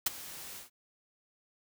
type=noise with ADSR envelope; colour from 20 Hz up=white; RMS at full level=-25 dBFS; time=0.06-0.7 s; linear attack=6 ms; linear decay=19 ms; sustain=-20 dB; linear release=130 ms; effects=none